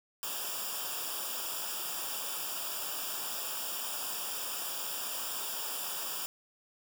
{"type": "noise with comb filter", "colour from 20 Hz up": "white", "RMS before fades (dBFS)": -37, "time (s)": [0.23, 6.26], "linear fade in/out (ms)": 0, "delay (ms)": 0.48, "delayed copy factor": -0.9, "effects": []}